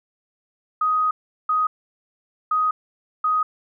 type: tone bursts at uneven times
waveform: sine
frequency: 1252 Hz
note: D#6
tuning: 10 cents sharp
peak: -17 dBFS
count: 4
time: 0.81-1.11 / 1.49-1.67 / 2.51-2.71 / 3.24-3.43 s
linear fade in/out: 5 ms
effects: none